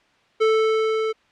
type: tone with level ramp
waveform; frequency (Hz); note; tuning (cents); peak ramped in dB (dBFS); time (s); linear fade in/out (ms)
square; 440; A4; 0; -15 to -22; 0.4-1.13; 20
effects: white hiss -59 dBFS RMS until 1.31 s + low-pass 3000 Hz 12 dB/octave